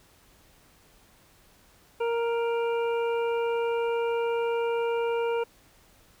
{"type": "harmonic tone with a mistuned harmonic", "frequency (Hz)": 466.2, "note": "A#4", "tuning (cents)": 0, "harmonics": [1, 2, 3, 5, 6], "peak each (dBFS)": [-25, -33, -39, -41, -44], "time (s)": [2, 5.44], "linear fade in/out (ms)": 10, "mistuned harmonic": 5, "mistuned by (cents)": 26, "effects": ["pink hiss -59 dBFS RMS until 6.2 s"]}